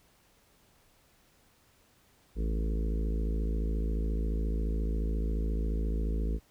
harmonic tone, 54.3 Hz, A1, 22 cents flat, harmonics 1 / 3 / 4 / 5 / 6 / 7 / 8 / 9, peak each -28 / -40 / -41 / -44 / -45 / -48 / -44 / -50 dBFS, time 2.35-6.4 s, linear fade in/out 50 ms, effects pink hiss -65 dBFS RMS until 6.5 s

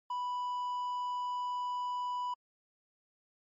triangle tone, 987.8 Hz, B5, in tune, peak -31 dBFS, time 0.1-2.34 s, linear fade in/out 5 ms, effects MP3 32 kbps

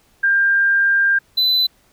sine / triangle tone pair in turn, 1596 / 4009 Hz, G6 / B7, +31 / +25 cents, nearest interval octave + major third, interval 1594 cents, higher second, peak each -12 dBFS, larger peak neither, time 0.23-1.19 / 1.37-1.67 s, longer first, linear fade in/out 10 ms, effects pink hiss -57 dBFS RMS until 1.92 s

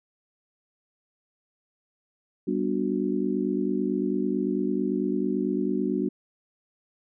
sine chord, G major seventh, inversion none, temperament just, 196 / 245 / 294 / 367.5 Hz, G3 / B3 / D4 / F#4, 0 / -14 / +2 / -12 cents, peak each -29 dBFS, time 2.47-6.09 s, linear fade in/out 10 ms, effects none

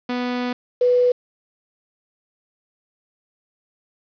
sawtooth / sine tone pair in turn, 246.9 / 493.8 Hz, B3 / B4, 0 / 0 cents, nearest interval octave, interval 1200 cents, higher second, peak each -18 / -13 dBFS, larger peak second, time 0.09-0.53 / 0.81-1.12 s, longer first, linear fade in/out 5 ms, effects resampled to 11025 Hz + 7-bit

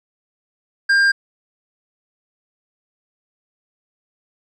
sine tone with hard clipping, 1600 Hz, G6, 35 cents sharp, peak -13 dBFS, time 0.89-1.12 s, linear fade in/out 10 ms, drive 6 dB, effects resampled to 24000 Hz

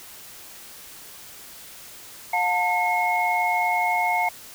sine tone cluster, 713 / 894 / 2165 Hz, F5 / A5 / C#7, +36 / +27 / -41 cents, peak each -24 dBFS, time 2.33-4.29 s, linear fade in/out 5 ms, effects white hiss -43 dBFS RMS until 4.54 s

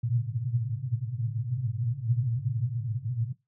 white band-pass noise, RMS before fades -30 dBFS, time 0.03-3.33 s, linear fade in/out 10 ms, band 110 to 130 Hz, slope 96 dB/octave, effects noise-tail reverb RT60 0.2 s tail -18 dB re dry

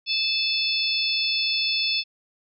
harmonic tone, 873 Hz, A5, 14 cents flat, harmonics 3 / 4 / 5 / 6, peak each -27 / -27 / -27 / -27 dBFS, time 0.06-2.04 s, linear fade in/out 50 ms, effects none

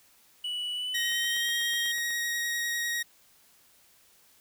triangle tone with pitch glide, 2949 to 3197 Hz, F#7 to G7, -6 to +33 cents, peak -29 dBFS, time 0.44-1.92 s, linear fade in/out 5 ms, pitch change +139 cents, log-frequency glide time 0.74-1.53 s
sawtooth tone with vibrato, 1886 Hz, A#6, 20 cents sharp, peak -25 dBFS, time 0.94-3.03 s, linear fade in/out 10 ms, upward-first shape sine, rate 10 Hz, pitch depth 10 cents each way
click train, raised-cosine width 0.3 ms, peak -32 dBFS, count 9, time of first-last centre 1.12-2.106 s, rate 8.11 Hz
effects white hiss -61 dBFS RMS until 4.4 s

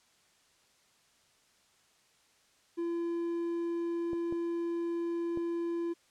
triangle tone, 339.6 Hz, F4, 48 cents flat, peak -29 dBFS, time 2.77-5.94 s, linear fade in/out 20 ms
clicks, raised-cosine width 2 ms, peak -29 dBFS, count 3, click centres 4.132 / 4.325 / 5.374 s
effects white hiss -67 dBFS RMS until 6.1 s + low-pass 8000 Hz 12 dB/octave

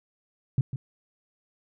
sine tone with echo, 130.81 Hz, C3, in tune, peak -18 dBFS, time 0.58-0.61 s, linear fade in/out 2 ms, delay 150 ms, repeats 1, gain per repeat -10 dB, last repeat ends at 0.76 s, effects none

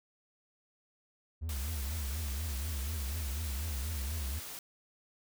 triangle tone with vibrato, 72.7 Hz, D2, 17 cents flat, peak -32 dBFS, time 1.41-4.4 s, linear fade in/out 20 ms, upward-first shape triangle, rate 4.1 Hz, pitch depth 250 cents each way
white noise, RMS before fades -44 dBFS, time 1.49-4.59 s, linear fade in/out 2 ms
effects none

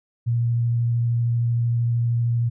sine tone with vibrato, 118.1 Hz, A#2, 23 cents sharp, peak -18 dBFS, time 0.26-2.5 s, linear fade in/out 20 ms, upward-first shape square, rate 13 Hz, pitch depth 8 cents each way, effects none

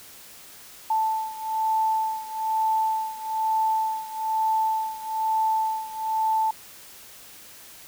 sine beating tone pair, 880 / 881.1 Hz, A5 / A5, 0 / +2 cents, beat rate 1.1 Hz, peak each -24 / -27 dBFS, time 0.9-6.51 s, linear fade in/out 5 ms, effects white hiss -46 dBFS RMS until 7.87 s

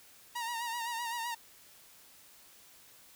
sawtooth tone with vibrato, 937 Hz, A#5, 9 cents sharp, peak -31 dBFS, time 0.35-1.35 s, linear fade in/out 10 ms, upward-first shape sine, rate 7.8 Hz, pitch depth 55 cents each way, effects white hiss -58 dBFS RMS until 3.15 s

